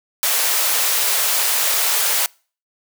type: high-pass noise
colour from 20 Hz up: white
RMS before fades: -18 dBFS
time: 0.23-2.26 s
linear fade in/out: 0 ms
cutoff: 480 Hz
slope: 24 dB/octave
effects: noise-tail reverb RT60 0.4 s tail -26 dB re dry

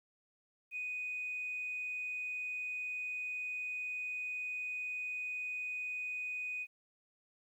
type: tone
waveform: sine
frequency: 2489 Hz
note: D#7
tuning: in tune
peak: -36 dBFS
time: 0.71-6.67 s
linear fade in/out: 50 ms
effects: tanh soft clip ceiling -32 dBFS + 12-bit

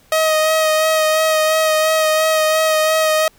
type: tone with vibrato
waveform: sawtooth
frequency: 629 Hz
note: D#5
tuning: 19 cents sharp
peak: -9 dBFS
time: 0.12-3.28 s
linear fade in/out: 2 ms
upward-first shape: sine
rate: 2.9 Hz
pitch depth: 19 cents each way
effects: pink hiss -52 dBFS RMS until 3.38 s

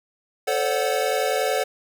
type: chord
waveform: square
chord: D dominant seventh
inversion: second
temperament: equal with one note detuned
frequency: 440 / 523.3 / 573.9 / 740 Hz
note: A4 / C5 / D5 / F#5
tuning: 0 / 0 / -40 / 0 cents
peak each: -27 dBFS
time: 0.47-1.64 s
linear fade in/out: 10 ms
effects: none

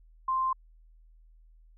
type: tone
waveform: sine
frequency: 1046.5 Hz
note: C6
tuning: in tune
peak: -25 dBFS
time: 0.28-0.53 s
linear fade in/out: 5 ms
effects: added 40 Hz sine -54 dBFS peak until 1.77 s

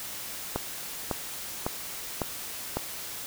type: click train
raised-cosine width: 1 ms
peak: -13 dBFS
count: 5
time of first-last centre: 0.56-2.77 s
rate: 1.81 Hz
effects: white hiss -38 dBFS RMS until 3.26 s

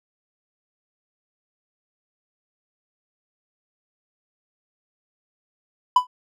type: tone with exponential decay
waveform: triangle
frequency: 997 Hz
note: B5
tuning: 16 cents sharp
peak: -6 dBFS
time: 5.96-6.07 s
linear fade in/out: 5 ms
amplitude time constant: 22 ms
effects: none

